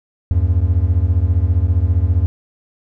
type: beating tone pair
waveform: triangle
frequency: 79.2 / 94.2 Hz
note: D#2 / F#2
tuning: +31 / +32 cents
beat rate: 15 Hz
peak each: -13 dBFS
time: 0.31-2.26 s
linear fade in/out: 0 ms
effects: none